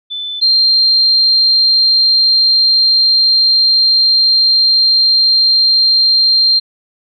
sine tone pair in turn, 3513 / 4178 Hz, A7 / C8, -3 / -3 cents, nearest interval minor third, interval 300 cents, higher second, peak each -19 / -7 dBFS, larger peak second, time 0.1-0.41 / 0.41-6.6 s, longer second, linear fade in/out 20 ms, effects none

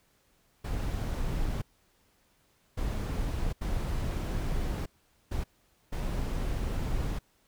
brown noise bursts at uneven times, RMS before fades -31 dBFS, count 5, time 0.64-1.62 / 2.77-3.53 / 3.61-4.86 / 5.31-5.44 / 5.92-7.19 s, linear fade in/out 10 ms, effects pink hiss -68 dBFS RMS until 7.47 s

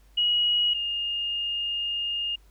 sine tone pair in turn, 2902 / 2832 Hz, F#7 / F7, -34 / +23 cents, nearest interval unison, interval 43 cents, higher first, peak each -20 / -26 dBFS, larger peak first, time 0.17-0.74 / 0.74-2.36 s, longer second, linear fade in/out 10 ms, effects added 50 Hz sine -53 dBFS peak until 2.5 s + pink hiss -64 dBFS RMS until 2.5 s

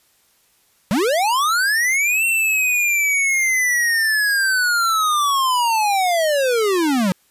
square linear two-way sweep, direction up then down, 174.7 to 2722 to 174.7 Hz, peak -16 dBFS, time 0.91-7.12 s, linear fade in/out 0 ms, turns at 2.25 s, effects white hiss -59 dBFS RMS until 7.3 s + resampled to 32000 Hz

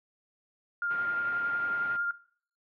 sine tone with vibrato, 1404 Hz, F6, 9 cents sharp, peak -28 dBFS, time 0.82-2.11 s, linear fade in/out 2 ms, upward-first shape square, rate 11 Hz, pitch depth 9 cents each way
white band-pass noise, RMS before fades -46 dBFS, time 0.9-1.97 s, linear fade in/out 10 ms, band 100 to 2100 Hz, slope 24 dB/octave
effects noise-tail reverb RT60 0.5 s tail -17 dB re dry

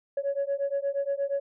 sine beating tone pair, 554.4 / 562.9 Hz, C#5 / C#5, 0 / +26 cents, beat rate 8.5 Hz, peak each -28 dBFS, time 0.17-1.4 s, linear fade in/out 5 ms, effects tanh soft clip ceiling -21 dBFS

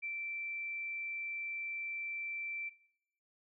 sine tone, 2340 Hz, D7, 7 cents flat, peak -37 dBFS, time 0.02-2.7 s, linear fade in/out 20 ms, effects noise-tail reverb RT60 0.8 s tail -20 dB re dry

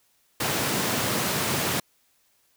pink high-pass noise, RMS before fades -26 dBFS, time 0.4-1.8 s, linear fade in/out 5 ms, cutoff 110 Hz, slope 24 dB/octave, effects white hiss -66 dBFS RMS until 2.56 s

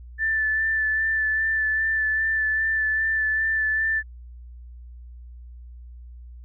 sine tone with vibrato, 1760 Hz, A6, in tune, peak -20 dBFS, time 0.18-4.03 s, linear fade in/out 50 ms, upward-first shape sine, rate 2.5 Hz, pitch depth 18 cents each way, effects added 60 Hz sine -39 dBFS peak until 6.44 s

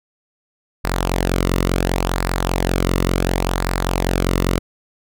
sawtooth tone with flanger, 45.07 Hz, F#1, 45 cents flat, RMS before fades -19 dBFS, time 0.84-4.59 s, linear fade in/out 10 ms, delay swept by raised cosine 0.31 to 1.26 ms, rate 0.7 Hz, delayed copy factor -0.55, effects none

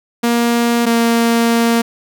sawtooth tone pair in turn, 235.9 / 232.2 Hz, A#3 / A#3, +21 / -7 cents, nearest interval unison, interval 28 cents, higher first, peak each -8 / -7 dBFS, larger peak second, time 0.23-0.86 / 0.86-1.82 s, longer second, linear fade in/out 10 ms, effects none

